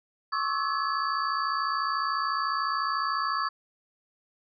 sine tone cluster, 1090 / 1150 / 1304 / 1700 / 4609 Hz, C#6 / D6 / E6 / G#6 / D8, -29 / -37 / -19 / +40 / -33 cents, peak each -30 / -32 / -31 / -35 / -37 dBFS, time 0.32-3.49 s, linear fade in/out 10 ms, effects none

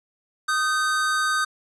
square tone pair together, 1241.2 / 1541 Hz, D#6 / G6, -5 / -30 cents, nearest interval major third, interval 375 cents, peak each -24 dBFS, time 0.48-1.45 s, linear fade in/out 10 ms, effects resampled to 24000 Hz

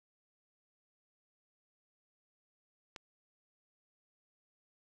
click, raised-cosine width 0.2 ms, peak -27 dBFS, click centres 2.962 s, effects none

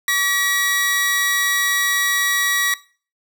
sawtooth tone pair together, 1144 / 1924 Hz, D6 / B6, -46 / -46 cents, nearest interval major sixth, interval 900 cents, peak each -22 / -13 dBFS, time 0.08-2.74 s, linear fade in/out 2 ms, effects noise-tail reverb RT60 0.4 s tail -19 dB re dry

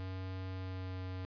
square tone with pitch glide, 93.7 to 92.73 Hz, F#2 to F#2, +22 to +4 cents, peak -40 dBFS, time 0-1.25 s, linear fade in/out 0 ms, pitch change -18 cents, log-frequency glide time 0.49-0.99 s, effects resampled to 11025 Hz + 11-bit

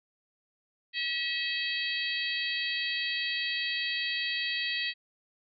harmonic tone, 645 Hz, E5, 38 cents flat, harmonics 3 / 4 / 5 / 6 / 7, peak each -34 / -35 / -36 / -37 / -37 dBFS, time 0.93-4.94 s, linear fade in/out 50 ms, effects none

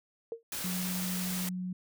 sine tone with exponential decay, 459.4 Hz, A#4, 25 cents flat, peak -30 dBFS, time 0.32-0.43 s, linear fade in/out 1 ms, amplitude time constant 22 ms
white noise, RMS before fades -37 dBFS, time 0.52-1.49 s, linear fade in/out 2 ms
sine tone, 182.6 Hz, F#3, 23 cents flat, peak -33 dBFS, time 0.64-1.73 s, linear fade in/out 5 ms
effects none

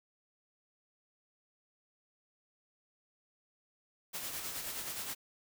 white noise with tremolo, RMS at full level -39 dBFS, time 4.13-5.15 s, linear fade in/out 20 ms, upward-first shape sine, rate 9.5 Hz, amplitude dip 40%, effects none

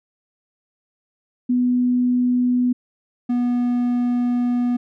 sine / triangle tone pair in turn, 247.6 / 243.9 Hz, B3 / B3, +5 / -21 cents, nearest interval unison, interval 26 cents, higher first, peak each -15 dBFS, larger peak neither, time 1.49-2.73 / 3.29-4.77 s, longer second, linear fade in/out 10 ms, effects none

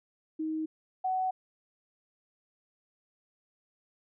sine tone pair in turn, 314.7 / 748.5 Hz, D#4 / F#5, +20 / +20 cents, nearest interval octave + minor third, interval 1500 cents, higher second, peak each -30 / -27 dBFS, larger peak second, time 0.39-0.66 / 1.04-1.31 s, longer neither, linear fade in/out 10 ms, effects none

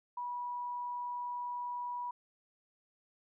sine tone, 975 Hz, B5, 23 cents flat, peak -36 dBFS, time 0.17-2.11 s, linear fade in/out 5 ms, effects none

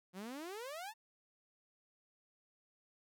sawtooth exponential sweep, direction up, 174.9 to 922 Hz, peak -40 dBFS, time 0.13-0.94 s, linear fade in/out 50 ms, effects none

